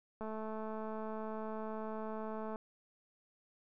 click train, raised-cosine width 1 ms, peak -30 dBFS, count 513, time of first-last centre 0.21-2.559 s, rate 218 Hz, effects none

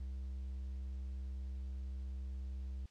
triangle tone, 65.41 Hz, C2, in tune, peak -38 dBFS, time 0-2.86 s, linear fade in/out 5 ms, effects white hiss -69 dBFS RMS until 2.9 s + low-pass 5000 Hz 12 dB/octave

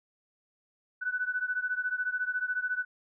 sine beating tone pair, 1488 / 1502 Hz, F#6 / F#6, +9 / +26 cents, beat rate 14 Hz, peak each -31 / -33 dBFS, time 1.01-2.85 s, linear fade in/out 20 ms, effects none

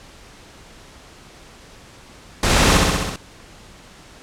pink noise with echo, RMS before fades -17 dBFS, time 2.43-2.77 s, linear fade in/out 2 ms, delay 65 ms, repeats 6, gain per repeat -2 dB, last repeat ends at 3.16 s, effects pink hiss -44 dBFS RMS until 4.22 s + low-pass 8000 Hz 12 dB/octave

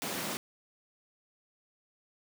pink high-pass noise, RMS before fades -36 dBFS, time 0.02-0.37 s, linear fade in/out 0 ms, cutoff 160 Hz, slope 24 dB/octave, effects none

